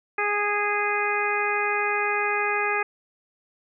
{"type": "harmonic tone", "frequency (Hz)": 413, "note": "G#4", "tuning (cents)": -10, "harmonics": [1, 2, 3, 4, 5, 6], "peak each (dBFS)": [-29, -29, -29, -29, -29, -29], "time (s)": [0.18, 2.83], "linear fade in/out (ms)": 5, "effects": []}